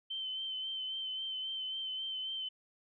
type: tone with vibrato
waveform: sine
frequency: 3085 Hz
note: G7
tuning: 28 cents flat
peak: -36 dBFS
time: 0.1-2.49 s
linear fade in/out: 10 ms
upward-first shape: sine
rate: 3.7 Hz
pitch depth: 27 cents each way
effects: none